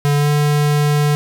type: tone with pitch glide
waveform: square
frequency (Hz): 144.7 to 147.4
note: D3 to D3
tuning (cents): -25 to +7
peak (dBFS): -13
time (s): 0.05-1.15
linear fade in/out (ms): 0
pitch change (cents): +32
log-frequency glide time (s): 0.15-0.29
effects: none